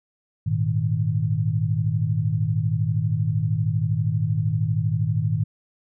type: chord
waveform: sine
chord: Ab suspended second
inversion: none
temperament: equal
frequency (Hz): 103.83 / 116.54 / 155.56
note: Ab2 / Bb2 / Eb3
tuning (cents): 0 / 0 / 0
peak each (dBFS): -24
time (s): 0.46-5.44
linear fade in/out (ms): 10
effects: none